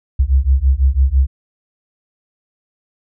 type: beating tone pair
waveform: sine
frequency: 64 / 70 Hz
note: C2 / C#2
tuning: -38 / +18 cents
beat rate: 6 Hz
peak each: -13 dBFS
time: 0.19-1.27 s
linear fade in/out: 10 ms
effects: none